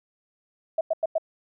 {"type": "tone bursts", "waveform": "sine", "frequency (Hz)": 646, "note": "E5", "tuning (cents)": -35, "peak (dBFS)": -20, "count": 4, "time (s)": [0.78, 1.182], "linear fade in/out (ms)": 5, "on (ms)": 30, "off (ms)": 94, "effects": []}